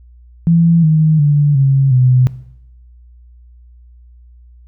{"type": "tone with pitch steps", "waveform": "sine", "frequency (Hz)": [167.6, 156.38, 145.9, 136.13, 127.02], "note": ["E3", "D#3", "D3", "C#3", "B2"], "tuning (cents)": [29, 9, -11, -31, 49], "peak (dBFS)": -7, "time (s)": [0.47, 2.27], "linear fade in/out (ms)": 0, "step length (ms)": 360, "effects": ["noise-tail reverb RT60 0.8 s tail -18 dB re dry", "added 60 Hz sine -39 dBFS peak until 4.67 s"]}